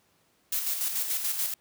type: noise with tremolo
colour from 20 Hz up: blue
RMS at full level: -28 dBFS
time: 0.52-1.54 s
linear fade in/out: 5 ms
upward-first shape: square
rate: 6.9 Hz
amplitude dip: 45%
effects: pink hiss -67 dBFS RMS until 1.6 s + high-pass 100 Hz 12 dB/octave